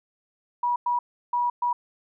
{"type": "tone bursts at uneven times", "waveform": "sine", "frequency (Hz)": 968, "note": "B5", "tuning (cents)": -35, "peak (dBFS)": -21, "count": 4, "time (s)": [[0.63, 0.76], [0.86, 0.99], [1.33, 1.5], [1.62, 1.73]], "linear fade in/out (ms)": 5, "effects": []}